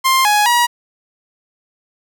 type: tone with pitch steps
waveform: sawtooth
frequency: 1054 / 835 / 959 Hz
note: C6 / G#5 / A#5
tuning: +12 / +9 / +49 cents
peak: -7 dBFS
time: 0.04-0.67 s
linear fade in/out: 20 ms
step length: 210 ms
effects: none